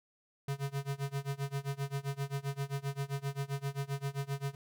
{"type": "tone with tremolo", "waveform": "square", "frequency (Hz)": 139.1, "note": "C#3", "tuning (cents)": 6, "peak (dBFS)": -32, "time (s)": [0.48, 4.55], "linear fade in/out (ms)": 2, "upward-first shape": "sine", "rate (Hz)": 7.6, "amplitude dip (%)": 95, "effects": []}